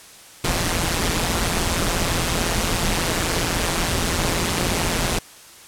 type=noise with amplitude modulation; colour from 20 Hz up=pink; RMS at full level=-18 dBFS; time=0.44-5.19 s; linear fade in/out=5 ms; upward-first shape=sine; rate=171 Hz; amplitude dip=75%; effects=white hiss -44 dBFS RMS until 5.67 s + low-pass 11000 Hz 12 dB/octave